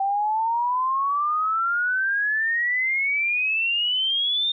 sine exponential sweep, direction up, 774 to 3659 Hz, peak -20 dBFS, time 0-4.52 s, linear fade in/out 5 ms, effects none

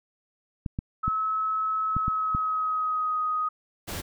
clicks, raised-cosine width 5 ms, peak -16 dBFS, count 6, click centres 0.662 / 0.789 / 1.08 / 1.966 / 2.081 / 2.349 s
sine tone with pitch glide, 1292 to 1250.9 Hz, E6 to D#6, -35 to +9 cents, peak -24 dBFS, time 1.03-3.49 s, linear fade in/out 10 ms, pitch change -56 cents, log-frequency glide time 1.88-3.2 s
pink noise, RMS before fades -34 dBFS, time 3.87-4.02 s, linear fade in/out 20 ms
effects none

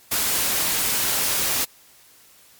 white noise, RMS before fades -22 dBFS, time 0.11-1.65 s, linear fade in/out 10 ms, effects white hiss -52 dBFS RMS until 2.59 s + MP3 96 kbps

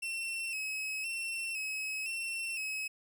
40% pulse tone with vibrato, 2632 Hz, E7, 3 cents flat, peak -34 dBFS, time 0.02-2.88 s, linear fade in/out 10 ms, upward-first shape square, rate 0.98 Hz, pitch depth 47 cents each way, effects none

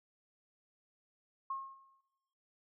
sine tone with exponential decay, 1079 Hz, C#6, 47 cents flat, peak -34 dBFS, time 1.5-2.01 s, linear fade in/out 5 ms, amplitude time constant 110 ms, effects noise-tail reverb RT60 1.0 s tail -17 dB re dry

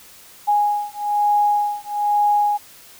sine beating tone pair, 827 / 828.1 Hz, G#5 / G#5, -8 / -5 cents, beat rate 1.1 Hz, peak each -19 dBFS, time 0.47-2.58 s, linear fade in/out 20 ms, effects white hiss -45 dBFS RMS until 2.99 s

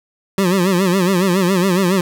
25% pulse tone with vibrato, 185 Hz, F#3, in tune, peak -9 dBFS, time 0.38-2.01 s, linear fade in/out 2 ms, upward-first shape sine, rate 7.2 Hz, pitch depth 120 cents each way, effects none

